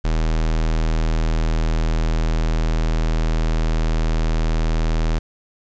square tone, 40.07 Hz, E1, 48 cents flat, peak -17 dBFS, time 0.04-5.19 s, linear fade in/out 10 ms, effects resampled to 16000 Hz + 8-bit

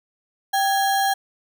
sine tone with sample-and-hold, 784 Hz, G5, in tune, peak -17 dBFS, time 0.53-1.14 s, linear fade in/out 10 ms, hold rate 2450 Hz, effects none

